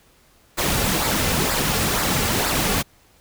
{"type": "noise with flanger", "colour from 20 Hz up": "pink", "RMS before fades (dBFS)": -21, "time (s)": [0.57, 2.83], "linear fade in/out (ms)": 20, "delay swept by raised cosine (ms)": [0.32, 3.22], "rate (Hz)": 2.1, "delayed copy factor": -0.5, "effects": ["pink hiss -56 dBFS RMS until 3.2 s"]}